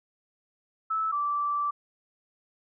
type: tone pair in turn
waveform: sine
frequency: 1308 / 1165.3 Hz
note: E6 / D6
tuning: -14 / -14 cents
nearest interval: major second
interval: 200 cents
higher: first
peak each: -25 dBFS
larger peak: neither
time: 0.9-1.12 / 1.12-1.71 s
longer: second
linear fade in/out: 10 ms
effects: none